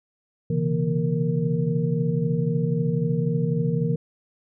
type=tone cluster; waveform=sine; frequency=128.3 / 140.9 / 164.7 / 234.9 / 463.6 Hz; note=C3 / C#3 / E3 / A#3 / A#4; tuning=-34 / +29 / -1 / +13 / -10 cents; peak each=-29 / -27 / -23 / -31 / -29 dBFS; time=0.5-3.96 s; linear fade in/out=5 ms; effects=none